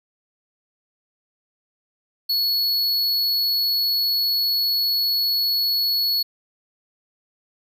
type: tone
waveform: square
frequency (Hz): 4385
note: C#8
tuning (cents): -20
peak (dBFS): -19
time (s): 2.29-6.23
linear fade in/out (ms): 10
effects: none